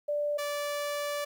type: tone pair in turn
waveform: sine / sawtooth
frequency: 587.3 / 581.6 Hz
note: D5 / D5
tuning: 0 / -17 cents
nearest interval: unison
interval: 17 cents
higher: first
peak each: -27 dBFS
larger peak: neither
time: 0.08-0.38 / 0.38-1.25 s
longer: second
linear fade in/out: 10 ms
effects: 11-bit